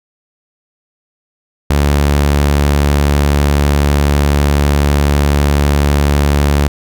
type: tone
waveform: sawtooth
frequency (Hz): 72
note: D2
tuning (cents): -34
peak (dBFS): -5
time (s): 1.7-6.68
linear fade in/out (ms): 5
effects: none